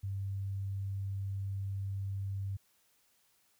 sine tone, 98 Hz, G2, in tune, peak -34 dBFS, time 0.03-2.57 s, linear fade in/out 10 ms, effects white hiss -71 dBFS RMS until 3.59 s

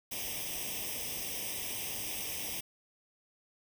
white noise with comb filter, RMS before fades -38 dBFS, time 0.11-2.61 s, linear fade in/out 10 ms, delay 0.35 ms, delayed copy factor +0.9, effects none

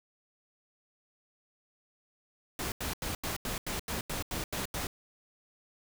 pink noise bursts, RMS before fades -35 dBFS, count 11, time 2.59-4.87 s, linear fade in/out 2 ms, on 130 ms, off 85 ms, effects none

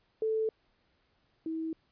sine tone pair in turn, 440 / 322.2 Hz, A4 / E4, 0 / -39 cents, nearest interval perfect fourth, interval 539 cents, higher first, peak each -27 / -32 dBFS, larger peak first, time 0.22-0.49 / 1.46-1.73 s, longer neither, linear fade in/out 2 ms, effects pink hiss -72 dBFS RMS until 1.91 s + resampled to 11025 Hz

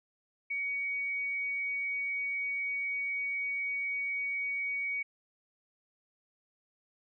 sine tone, 2248 Hz, C#7, 24 cents sharp, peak -31 dBFS, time 0.5-5.03 s, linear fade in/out 10 ms, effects none

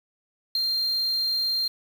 triangle tone with ADSR envelope, 4186 Hz, C8, in tune, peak -16 dBFS, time 0.55-1.68 s, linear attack 4 ms, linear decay 4 ms, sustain -5 dB, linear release 7 ms, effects tanh soft clip ceiling -14 dBFS + 7-bit

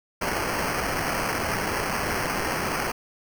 violet noise with sample-and-hold, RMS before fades -27 dBFS, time 0.21-2.92 s, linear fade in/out 10 ms, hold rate 3675 Hz, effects none

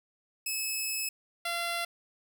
10% pulse tone pair in turn, 2590 / 686 Hz, E7 / F5, -31 / -31 cents, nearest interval octave + major seventh, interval 2300 cents, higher first, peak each -22 dBFS, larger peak neither, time 0.46-1.09 / 1.45-1.85 s, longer first, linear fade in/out 5 ms, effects none

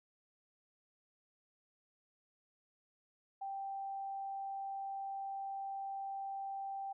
sine tone, 784 Hz, G5, in tune, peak -39 dBFS, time 3.41-6.93 s, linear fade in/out 10 ms, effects none

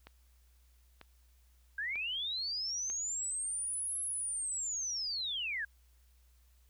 click train, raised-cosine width 0.3 ms, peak -33 dBFS, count 4, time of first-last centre 0.07-2.9 s, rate 1.06 Hz
sine linear two-way sweep, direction up then down, 1568 to 11000 to 1568 Hz, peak -34 dBFS, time 1.78-5.65 s, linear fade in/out 5 ms, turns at 4 s
effects added 61 Hz sine -62 dBFS peak until 6.69 s + white hiss -73 dBFS RMS until 6.69 s

